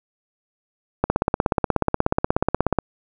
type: click train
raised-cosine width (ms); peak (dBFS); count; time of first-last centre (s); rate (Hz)
1; -3; 30; 1.04-2.787; 16.6
effects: none